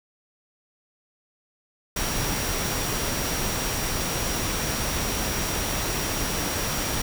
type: tone in noise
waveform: sine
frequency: 5670 Hz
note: F8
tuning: 25 cents sharp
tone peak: -35 dBFS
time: 1.96-7.02 s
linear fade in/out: 5 ms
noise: pink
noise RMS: -27 dBFS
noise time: 1.96-7.02 s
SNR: -11 dB
effects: none